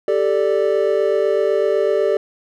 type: chord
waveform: triangle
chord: G suspended second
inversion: none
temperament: equal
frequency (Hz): 392 / 440 / 587.3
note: G4 / A4 / D5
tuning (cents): 0 / 0 / 0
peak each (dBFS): -17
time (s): 0.08-2.17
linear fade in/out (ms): 2
effects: none